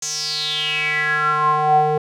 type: tone with band-pass filter sweep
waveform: square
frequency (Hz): 151.8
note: D#3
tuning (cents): -42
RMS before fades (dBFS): -19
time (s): 0.02-1.98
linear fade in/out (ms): 5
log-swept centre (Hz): 6600 to 570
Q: 7.3
effects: none